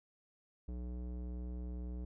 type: tone with low-pass filter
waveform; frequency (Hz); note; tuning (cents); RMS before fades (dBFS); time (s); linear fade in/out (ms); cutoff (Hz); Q
square; 61; B1; -21; -42; 0.68-2.05; 5; 400; 0.93
effects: none